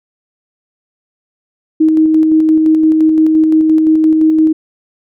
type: tone with tremolo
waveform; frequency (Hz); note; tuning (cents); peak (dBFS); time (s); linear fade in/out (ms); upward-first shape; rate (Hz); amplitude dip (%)
sine; 315.1; D#4; +22; -5; 1.8-4.53; 10; square; 5.8; 25
effects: none